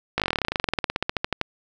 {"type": "slowing click train", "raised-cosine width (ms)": 0.3, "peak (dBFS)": -6, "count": 29, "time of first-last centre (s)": [0.18, 1.414], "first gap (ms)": 18, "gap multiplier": 1.06, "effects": []}